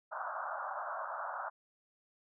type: band-pass noise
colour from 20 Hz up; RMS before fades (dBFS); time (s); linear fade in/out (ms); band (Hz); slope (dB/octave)
white; -40; 0.11-1.5; 20; 580 to 1500; 96
effects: none